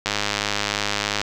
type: click train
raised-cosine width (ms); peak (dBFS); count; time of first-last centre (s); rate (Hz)
0.2; -4; 120; 0.06-1.215; 103
effects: none